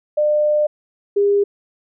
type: tone pair in turn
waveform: sine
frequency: 600 / 404.4 Hz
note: D5 / G#4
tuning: +37 / -46 cents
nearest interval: perfect fifth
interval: 683 cents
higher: first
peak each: -13 / -12 dBFS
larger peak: second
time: 0.17-0.67 / 1.16-1.44 s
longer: first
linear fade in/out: 10 ms
effects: none